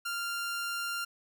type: tone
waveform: sawtooth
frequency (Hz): 1392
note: F6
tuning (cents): -6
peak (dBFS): -29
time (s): 0.05-1.05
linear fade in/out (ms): 10
effects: none

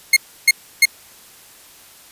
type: tone bursts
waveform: sawtooth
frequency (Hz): 2147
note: C7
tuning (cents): +44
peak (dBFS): -4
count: 3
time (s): 0.13-0.855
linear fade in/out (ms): 5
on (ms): 35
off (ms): 310
effects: white hiss -45 dBFS RMS until 2.11 s + resampled to 32000 Hz

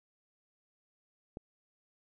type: click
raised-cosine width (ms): 2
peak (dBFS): -28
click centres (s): 1.371
effects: none

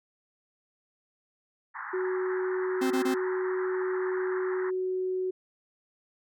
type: band-pass noise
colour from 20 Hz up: white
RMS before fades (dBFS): -39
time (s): 1.74-4.71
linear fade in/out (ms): 20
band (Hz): 830 to 1900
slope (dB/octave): 96
type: tone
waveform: sine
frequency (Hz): 371.4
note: F#4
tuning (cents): +7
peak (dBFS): -27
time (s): 1.93-5.31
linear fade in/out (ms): 10
type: tone bursts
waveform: 45% pulse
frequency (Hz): 261.6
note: C4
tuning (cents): 0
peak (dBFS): -26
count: 3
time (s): 2.81-3.145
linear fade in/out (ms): 10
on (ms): 97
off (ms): 22
effects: none

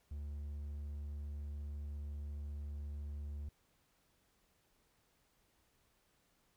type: tone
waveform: triangle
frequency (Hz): 72.8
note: D2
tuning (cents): -15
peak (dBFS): -39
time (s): 0.11-3.49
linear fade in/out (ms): 5
effects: pink hiss -75 dBFS RMS until 6.56 s

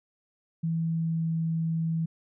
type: tone with pitch glide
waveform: sine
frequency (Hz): 164.1 to 163.15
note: E3 to E3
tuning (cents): -8 to -18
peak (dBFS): -25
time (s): 0.63-2.06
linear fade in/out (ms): 10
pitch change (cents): -10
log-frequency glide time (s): 0.81-1.32
effects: none

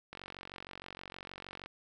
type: click train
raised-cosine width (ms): 0.3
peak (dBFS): -28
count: 72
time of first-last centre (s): 0.13-1.66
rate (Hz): 46.4
effects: none

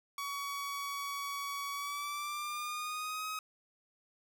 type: tone with pitch glide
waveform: sawtooth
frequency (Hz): 1128 to 1266.1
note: C#6 to D#6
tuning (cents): +30 to +30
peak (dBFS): -33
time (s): 0.18-3.39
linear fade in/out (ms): 2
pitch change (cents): +200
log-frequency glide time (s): 1.72-3.26
effects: none

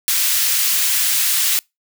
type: high-pass noise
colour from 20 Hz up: white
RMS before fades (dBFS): -17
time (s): 0.08-1.59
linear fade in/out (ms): 0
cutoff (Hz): 1900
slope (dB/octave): 12
effects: noise-tail reverb RT60 0.2 s tail -26 dB re dry

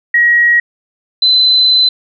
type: tone pair in turn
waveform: sine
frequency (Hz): 1900 / 4036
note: A#6 / B7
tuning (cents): +33 / +37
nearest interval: octave + minor second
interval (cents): 1304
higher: second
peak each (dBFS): -6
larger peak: neither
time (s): 0.14-0.6 / 1.22-1.89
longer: second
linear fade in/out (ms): 5
effects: none

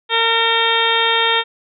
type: harmonic tone with a mistuned harmonic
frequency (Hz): 457.4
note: A#4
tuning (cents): -33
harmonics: 1 / 2 / 3 / 4 / 5 / 6 / 7 / 8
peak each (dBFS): -22 / -20 / -22 / -21 / -24 / -26 / -20 / -20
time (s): 0.09-1.44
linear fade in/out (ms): 50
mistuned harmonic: 6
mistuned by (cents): -19
effects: none

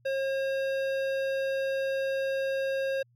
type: tone with hard clipping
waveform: triangle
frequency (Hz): 539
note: C#5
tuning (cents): -49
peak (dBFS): -29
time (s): 0.05-3.03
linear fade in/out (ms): 10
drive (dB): 17
effects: added 120 Hz sine -62 dBFS peak until 3.15 s

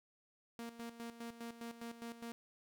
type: tone with tremolo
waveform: sawtooth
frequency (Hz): 233.1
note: A#3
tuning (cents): 0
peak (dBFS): -40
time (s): 0.59-2.32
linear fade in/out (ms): 0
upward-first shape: square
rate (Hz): 4.9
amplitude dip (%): 70
effects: none

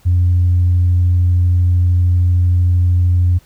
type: tone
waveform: sine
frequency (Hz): 88.7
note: F2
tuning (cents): +27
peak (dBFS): -8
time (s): 0.05-3.39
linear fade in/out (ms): 20
effects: tanh soft clip ceiling -6 dBFS + pink hiss -51 dBFS RMS until 3.45 s

